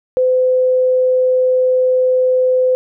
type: tone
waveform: sine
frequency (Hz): 510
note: C5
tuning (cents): -44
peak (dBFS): -10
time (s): 0.17-2.75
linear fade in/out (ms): 0
effects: none